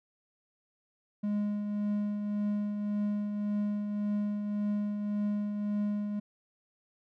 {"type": "tone with tremolo", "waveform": "triangle", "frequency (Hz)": 207, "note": "G#3", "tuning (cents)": -5, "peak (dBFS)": -25, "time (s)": [1.23, 6.2], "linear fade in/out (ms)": 10, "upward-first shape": "triangle", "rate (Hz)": 1.8, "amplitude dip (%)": 45, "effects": []}